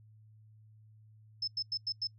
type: tone bursts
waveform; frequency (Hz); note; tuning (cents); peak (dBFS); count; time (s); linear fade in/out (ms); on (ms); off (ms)
sine; 5240; E8; -11; -31; 5; 1.42-2.072; 5; 56; 93
effects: noise-tail reverb RT60 0.1 s tail -24 dB re dry + added 108 Hz sine -56 dBFS peak until 2.18 s